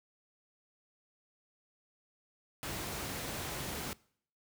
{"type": "noise", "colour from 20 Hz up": "pink", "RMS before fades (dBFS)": -39, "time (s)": [2.63, 3.93], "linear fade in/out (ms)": 0, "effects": ["noise-tail reverb RT60 0.6 s tail -23 dB re dry", "high-pass 60 Hz 12 dB/octave"]}